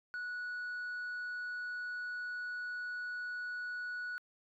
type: tone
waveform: sine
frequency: 1469 Hz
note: F#6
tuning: 13 cents flat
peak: -35 dBFS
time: 0.14-4.18 s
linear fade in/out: 0 ms
effects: tanh soft clip ceiling -37 dBFS